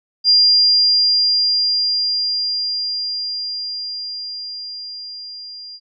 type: tone with level ramp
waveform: sine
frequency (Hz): 4800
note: D8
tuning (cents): +37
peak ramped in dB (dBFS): -8 to -32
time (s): 0.24-5.8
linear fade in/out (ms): 50
effects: none

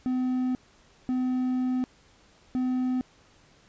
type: tone bursts at uneven times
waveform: triangle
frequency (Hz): 254.2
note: C4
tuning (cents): -50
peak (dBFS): -22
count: 3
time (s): 0.06-0.55 / 1.09-1.84 / 2.55-3.01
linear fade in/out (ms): 0
effects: pink hiss -59 dBFS RMS until 3.68 s + resampled to 16000 Hz

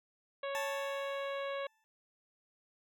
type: harmonic tone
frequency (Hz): 554.4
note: C#5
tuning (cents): 0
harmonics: 1 / 2 / 3 / 4 / 5 / 6 / 7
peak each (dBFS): -37 / -43 / -47 / -49 / -51 / -53 / -54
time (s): 0.43-1.67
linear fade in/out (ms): 5
type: tone with exponential decay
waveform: 20% pulse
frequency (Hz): 880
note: A5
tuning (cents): 0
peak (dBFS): -31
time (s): 0.55-1.84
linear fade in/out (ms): 0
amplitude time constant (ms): 280
effects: none

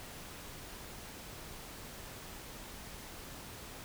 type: silence
effects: pink hiss -48 dBFS RMS until 3.84 s

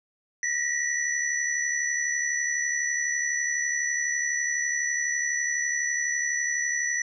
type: tone cluster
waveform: sine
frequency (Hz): 1878 / 1950 / 5930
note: A#6 / B6 / F#8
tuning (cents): +12 / -23 / +3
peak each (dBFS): -29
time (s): 0.43-7.02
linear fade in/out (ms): 2
effects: none

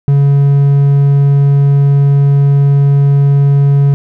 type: tone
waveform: triangle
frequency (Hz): 140.7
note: C#3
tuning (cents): +26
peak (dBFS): -3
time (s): 0.08-3.94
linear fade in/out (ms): 0
effects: none

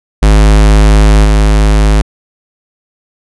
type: tone with level steps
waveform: square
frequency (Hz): 52.2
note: G#1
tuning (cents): +10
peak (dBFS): -3 / -5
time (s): 0.22-2.02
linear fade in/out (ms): 10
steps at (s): 1.24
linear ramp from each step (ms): 10
effects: resampled to 24000 Hz

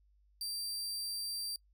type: tone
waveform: sawtooth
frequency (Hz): 4699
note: D8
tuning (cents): 0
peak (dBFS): -34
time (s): 0.41-1.56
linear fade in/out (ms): 2
effects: noise-tail reverb RT60 0.1 s tail -23 dB re dry + added 50 Hz sine -65 dBFS peak until 1.73 s

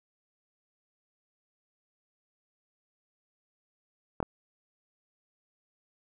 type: clicks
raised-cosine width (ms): 1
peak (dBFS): -15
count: 2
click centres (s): 4.203 / 4.228
effects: none

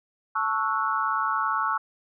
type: chord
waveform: sine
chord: F# minor seventh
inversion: first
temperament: equal with one note detuned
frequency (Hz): 880 / 1108.7 / 1318.5 / 1456.2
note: A5 / C#6 / E6 / F#6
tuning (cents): 0 / 0 / 0 / -28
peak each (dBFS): -30 / -27 / -27 / -31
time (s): 0.35-1.78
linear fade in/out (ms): 10
effects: none

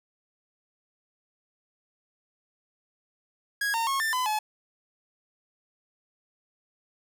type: tone with pitch steps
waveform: 45% pulse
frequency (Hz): 1652 / 914 / 1090 / 1784 / 1010 / 855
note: G#6 / A#5 / C#6 / A6 / B5 / A5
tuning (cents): -10 / -34 / -29 / +23 / +39 / -50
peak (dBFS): -25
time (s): 3.61-4.39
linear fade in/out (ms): 5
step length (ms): 130
effects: none

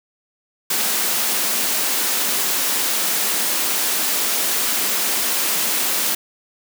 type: high-pass noise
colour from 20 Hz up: white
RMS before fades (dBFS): -20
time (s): 0.7-6.15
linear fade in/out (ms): 5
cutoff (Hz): 180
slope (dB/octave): 48
effects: none

